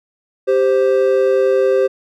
triangle tone pair together, 392.3 / 523.3 Hz, G4 / C5, +1 / 0 cents, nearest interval perfect fourth, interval 499 cents, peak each -12 dBFS, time 0.47-1.88 s, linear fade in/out 20 ms, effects none

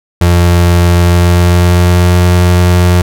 35% pulse tone with pitch glide, 87.1 to 88.78 Hz, F2 to F2, -4 to +29 cents, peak -3 dBFS, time 0.21-3.02 s, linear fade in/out 5 ms, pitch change +33 cents, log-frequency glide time 1.02-2.16 s, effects none

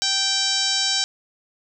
harmonic tone, 780 Hz, G5, 9 cents flat, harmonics 1 / 2 / 3 / 4 / 5 / 6 / 7 / 8 / 9 / 10, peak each -34 / -31 / -35 / -28 / -25 / -27 / -24 / -31 / -31 / -33 dBFS, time 0.02-1.04 s, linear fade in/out 0 ms, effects none

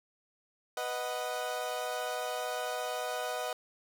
30% pulse chord, B major, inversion none, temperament equal, 493.9 / 622.3 / 740 Hz, B4 / D#5 / F#5, 0 / 0 / 0 cents, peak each -36 / -35 / -35 dBFS, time 0.77-3.53 s, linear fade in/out 2 ms, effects none

